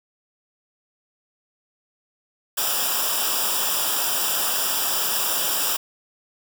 white noise with comb filter, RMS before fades -23 dBFS, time 2.57-5.77 s, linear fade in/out 10 ms, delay 0.47 ms, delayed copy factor -0.9, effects none

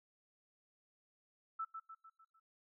sine tone with echo, 1318.5 Hz, E6, in tune, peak -37 dBFS, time 1.59-1.65 s, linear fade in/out 10 ms, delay 150 ms, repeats 5, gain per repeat -6 dB, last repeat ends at 2.4 s, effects noise-tail reverb RT60 0.2 s tail -20 dB re dry

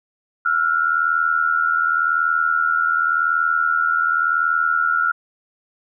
sine tone pair together, 1345.1 / 1426 Hz, E6 / F6, +35 / +36 cents, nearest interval minor second, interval 101 cents, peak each -19 / -18 dBFS, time 0.45-5.12 s, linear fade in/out 10 ms, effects none

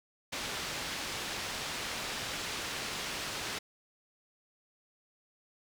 white low-pass noise, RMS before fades -38 dBFS, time 0.32-3.59 s, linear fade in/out 10 ms, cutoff 4700 Hz, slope 12 dB/octave, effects none

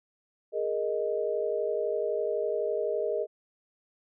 sine chord, Ab suspended second, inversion none, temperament just, 415.3 / 467.2 / 623 Hz, Ab4 / Bb4 / Eb5, 0 / +4 / +2 cents, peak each -31 dBFS, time 0.52-3.27 s, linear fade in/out 50 ms, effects none

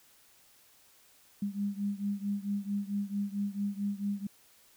sine beating tone pair, 200.3 / 204.8 Hz, G3 / G#3, +38 / -24 cents, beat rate 4.5 Hz, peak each -33 / -35 dBFS, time 1.42-4.27 s, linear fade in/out 5 ms, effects white hiss -62 dBFS RMS until 4.76 s

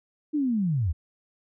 sine linear sweep, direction down, 311.1 to 69.6 Hz, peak -22 dBFS, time 0.33-0.93 s, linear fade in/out 20 ms, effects none

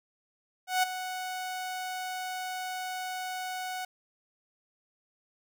sawtooth tone with ADSR envelope, 740 Hz, F#5, in tune, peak -18 dBFS, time 0.67-3.85 s, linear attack 160 ms, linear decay 13 ms, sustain -12 dB, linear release 4 ms, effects none

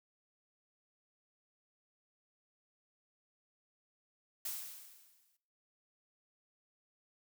blue noise with exponential decay, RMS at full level -38 dBFS, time 4.45-5.37 s, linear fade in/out 5 ms, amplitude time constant 200 ms, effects noise-tail reverb RT60 0.6 s tail -18 dB re dry

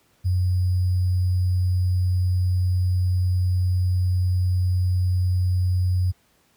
sine tone with sample-and-hold, 91 Hz, F#2, 28 cents flat, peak -17 dBFS, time 0.24-6.12 s, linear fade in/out 20 ms, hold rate 4900 Hz, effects pink hiss -62 dBFS RMS until 6.56 s + high-pass 60 Hz 12 dB/octave

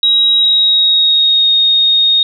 sine tone with pitch glide, 3825 to 3718 Hz, A#7 to A#7, +44 to -5 cents, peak -7 dBFS, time 0.03-2.23 s, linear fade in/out 2 ms, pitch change -49 cents, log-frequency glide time 0.39-1.51 s, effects none

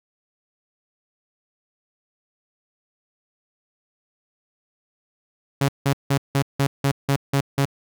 sawtooth tone bursts, 138.8 Hz, C#3, 3 cents sharp, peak -13 dBFS, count 9, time 5.61-7.654 s, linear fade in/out 5 ms, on 76 ms, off 170 ms, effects none

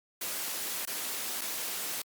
white noise with dropouts, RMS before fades -35 dBFS, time 0.21-2.02 s, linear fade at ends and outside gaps 5 ms, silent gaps 0.854-0.873 / 1.411-1.415 s, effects high-pass 200 Hz 12 dB/octave + Opus 48 kbps

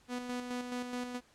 sawtooth tone with tremolo, 246.9 Hz, B3, in tune, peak -31 dBFS, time 0.08-1.21 s, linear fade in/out 50 ms, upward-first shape square, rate 4.7 Hz, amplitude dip 45%, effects pink hiss -65 dBFS RMS until 1.34 s + low-pass 9000 Hz 12 dB/octave

